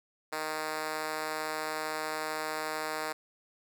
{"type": "tone with high-pass filter", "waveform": "5% pulse", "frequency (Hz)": 155.56, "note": "D#3", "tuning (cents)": 0, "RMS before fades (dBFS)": -35, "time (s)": [0.32, 3.13], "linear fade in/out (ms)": 10, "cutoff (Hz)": 430, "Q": 0.96, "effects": []}